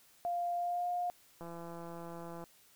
sine tone with pitch glide, 698.5 to 709.5 Hz, F5 to F5, 0 to +27 cents, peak -32 dBFS, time 0.25-1.1 s, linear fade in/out 0 ms, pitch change +27 cents, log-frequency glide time 0.56-0.88 s
click train, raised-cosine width 1 ms, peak -33 dBFS, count 175, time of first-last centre 1.41-2.44 s, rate 169 Hz
effects white hiss -64 dBFS RMS until 2.75 s

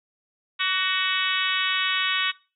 harmonic tone with a mistuned harmonic, 372.9 Hz, F#4, 14 cents sharp, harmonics 3 / 4 / 5 / 6 / 7 / 8 / 9 / 10, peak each -30 / -30 / -30 / -30 / -30 / -30 / -30 / -30 dBFS, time 0.59-2.32 s, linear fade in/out 20 ms, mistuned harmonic 3, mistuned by +32 cents, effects noise-tail reverb RT60 0.3 s tail -18 dB re dry

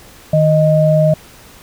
sine tone pair together, 155.57 / 622.3 Hz, D#3 / D#5, 0 / 0 cents, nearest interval 2 octaves, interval 2400 cents, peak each -11 dBFS, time 0.33-1.14 s, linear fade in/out 5 ms, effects pink hiss -41 dBFS RMS until 1.62 s

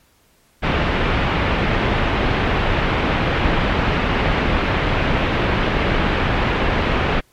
pink low-pass noise, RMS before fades -18 dBFS, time 0.62-7.21 s, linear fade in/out 20 ms, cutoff 3000 Hz, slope 24 dB/octave, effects pink hiss -57 dBFS RMS until 7.32 s + MP3 64 kbps

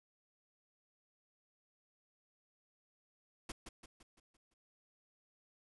pink noise with echo, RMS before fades -43 dBFS, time 3.49-3.52 s, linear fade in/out 5 ms, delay 170 ms, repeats 6, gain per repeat -6 dB, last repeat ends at 4.54 s, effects resampled to 24000 Hz

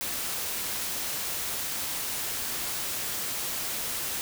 white noise, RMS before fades -32 dBFS, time 0.01-4.21 s, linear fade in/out 0 ms, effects none

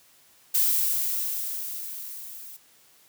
violet noise with level ramp, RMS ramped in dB -21 to -43 dBFS, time 0.54-2.57 s, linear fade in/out 10 ms, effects white hiss -58 dBFS RMS until 3.08 s + high-pass 60 Hz 12 dB/octave

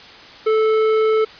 triangle tone with tanh clipping, 437.4 Hz, A4, 10 cents flat, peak -15 dBFS, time 0.46-1.25 s, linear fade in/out 10 ms, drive 16 dB, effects white hiss -40 dBFS RMS until 1.39 s + resampled to 11025 Hz

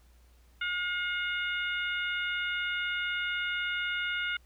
harmonic tone, 716 Hz, F5, 43 cents sharp, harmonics 2 / 3 / 4 / 5, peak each -32 / -35 / -37 / -42 dBFS, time 0.61-4.37 s, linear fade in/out 5 ms, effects added 60 Hz sine -57 dBFS peak until 4.45 s + pink hiss -67 dBFS RMS until 4.45 s

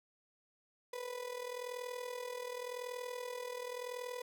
35% pulse tone with amplitude modulation, 493.9 Hz, B4, in tune, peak -36 dBFS, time 0.93-4.22 s, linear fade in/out 5 ms, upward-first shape sine, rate 40.9 Hz, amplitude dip 70%, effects none

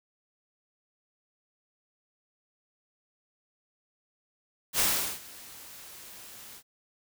white noise with ADSR envelope, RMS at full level -24 dBFS, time 4.73-6.63 s, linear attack 70 ms, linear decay 390 ms, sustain -23 dB, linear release 69 ms, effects none

